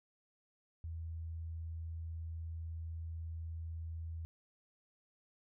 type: tone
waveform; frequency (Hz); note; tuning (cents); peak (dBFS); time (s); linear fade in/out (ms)
sine; 81.9; E2; -11; -40; 0.84-4.25; 0
effects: none